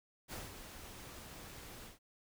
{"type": "noise with ADSR envelope", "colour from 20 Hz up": "pink", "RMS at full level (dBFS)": -44, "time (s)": [0.28, 1.99], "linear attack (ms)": 46, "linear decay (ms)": 180, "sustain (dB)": -7, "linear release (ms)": 140, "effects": []}